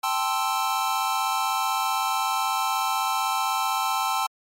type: chord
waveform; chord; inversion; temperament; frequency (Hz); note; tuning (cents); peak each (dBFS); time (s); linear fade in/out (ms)
square; A minor seventh; third; equal; 784 / 880 / 1046.5 / 1318.5; G5 / A5 / C6 / E6; 0 / 0 / 0 / 0; -29; 0.03-4.27; 10
effects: MP3 64 kbps